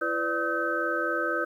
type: tone cluster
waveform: sine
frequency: 336.7 / 501 / 585 / 1278 / 1540 Hz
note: E4 / B4 / D5 / D#6 / G6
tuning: +37 / +25 / -7 / +46 / -31 cents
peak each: -33 / -33 / -33 / -31 / -29 dBFS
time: 0.01-1.45 s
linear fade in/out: 10 ms
effects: 10-bit